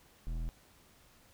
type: tone with hard clipping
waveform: triangle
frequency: 40.69 Hz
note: E1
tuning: 22 cents flat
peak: -36 dBFS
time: 0.27-0.49 s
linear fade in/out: 0 ms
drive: 15 dB
effects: pink hiss -63 dBFS RMS until 1.33 s